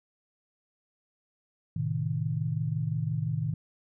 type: chord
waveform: sine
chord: A diminished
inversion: none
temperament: equal with one note detuned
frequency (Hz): 110 / 129.68 / 155.56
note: A2 / C3 / Eb3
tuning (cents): 0 / -15 / 0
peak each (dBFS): -32 / -33 / -30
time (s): 1.76-3.54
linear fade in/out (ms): 5
effects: none

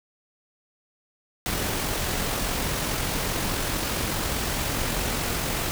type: noise with amplitude modulation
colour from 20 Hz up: pink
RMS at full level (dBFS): -26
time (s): 1.46-5.71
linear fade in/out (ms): 0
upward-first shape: sine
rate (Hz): 44.8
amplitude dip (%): 25
effects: none

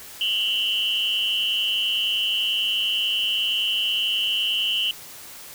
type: tone with amplitude modulation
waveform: sine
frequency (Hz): 2960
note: F#7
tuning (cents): 0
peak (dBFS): -16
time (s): 0.21-4.91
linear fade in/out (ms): 2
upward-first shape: sine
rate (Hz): 211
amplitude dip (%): 100
effects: white hiss -41 dBFS RMS until 5.54 s

